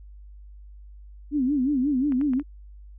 sine tone with vibrato, 272.6 Hz, C#4, 29 cents flat, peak -20 dBFS, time 1.31-2.43 s, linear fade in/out 50 ms, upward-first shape sine, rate 5.6 Hz, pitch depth 160 cents each way
clicks, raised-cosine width 0.5 ms, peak -27 dBFS, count 4, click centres 2.122 / 2.213 / 2.335 / 2.397 s
effects added 50 Hz sine -42 dBFS peak until 2.98 s

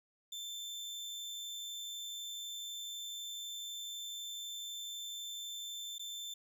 30% pulse tone with dropouts, 3548 Hz, A7, 14 cents sharp, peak -39 dBFS, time 0.32-6.34 s, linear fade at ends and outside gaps 5 ms, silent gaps 5.983-5.994 s, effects none

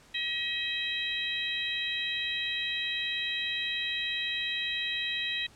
harmonic tone with a mistuned harmonic, 637 Hz, D#5, 41 cents sharp, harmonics 3 / 4 / 5 / 6, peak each -35 / -36 / -36 / -34 dBFS, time 0.14-5.47 s, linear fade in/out 10 ms, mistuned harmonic 6, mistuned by +20 cents, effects pink hiss -57 dBFS RMS until 5.55 s + low-pass 9000 Hz 12 dB/octave

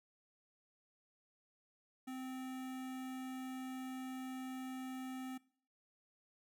square tone with notch filter, 259.3 Hz, C4, 15 cents flat, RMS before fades -45 dBFS, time 2.07-5.38 s, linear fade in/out 10 ms, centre 4700 Hz, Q 2, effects noise-tail reverb RT60 0.5 s tail -21 dB re dry

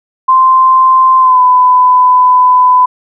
sine tone with pitch glide, 1041 to 1003.2 Hz, C6 to B5, -9 to +27 cents, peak -3 dBFS, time 0.28-2.86 s, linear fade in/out 10 ms, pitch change -64 cents, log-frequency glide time 1.19-1.41 s, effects none

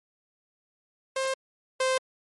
sawtooth tone pair in turn, 530 / 520.9 Hz, C5 / C5, +22 / -8 cents, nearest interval unison, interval 30 cents, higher first, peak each -22 / -19 dBFS, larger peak second, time 1.16-1.34 / 1.8-1.98 s, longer neither, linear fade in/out 5 ms, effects MP3 48 kbps

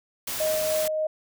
white noise, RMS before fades -31 dBFS, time 0.27-0.88 s, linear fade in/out 5 ms
sine tone with tremolo, 622.3 Hz, D#5, in tune, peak -22 dBFS, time 0.4-1.07 s, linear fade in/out 5 ms, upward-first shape sine, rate 3.4 Hz, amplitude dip 25%
effects none

